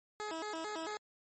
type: tone with vibrato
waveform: 15% pulse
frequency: 370 Hz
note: F#4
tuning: in tune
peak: -32 dBFS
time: 0.2-0.97 s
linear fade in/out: 0 ms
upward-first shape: square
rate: 4.5 Hz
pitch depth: 230 cents each way
effects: MP3 32 kbps